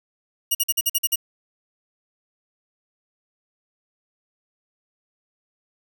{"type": "tone bursts", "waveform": "5% pulse", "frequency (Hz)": 2878, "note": "F#7", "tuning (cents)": -49, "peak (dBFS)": -9, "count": 8, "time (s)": [0.51, 1.159], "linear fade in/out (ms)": 10, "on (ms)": 40, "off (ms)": 47, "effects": ["8-bit"]}